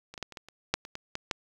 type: clicks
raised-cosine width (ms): 0.2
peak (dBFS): -27 / -23 / -16 / -28 / -23 / -30 / -7 / -25 / -20 / -16 / -11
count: 11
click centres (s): 0.14 / 0.178 / 0.227 / 0.323 / 0.372 / 0.486 / 0.74 / 0.851 / 0.954 / 1.154 / 1.312
effects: 8-bit